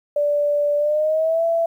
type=tone with pitch glide; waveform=sine; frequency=584 to 667 Hz; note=D5 to E5; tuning=-10 to +20 cents; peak=-16 dBFS; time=0.16-1.66 s; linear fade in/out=5 ms; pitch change=+230 cents; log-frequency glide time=0.77-1.44 s; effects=9-bit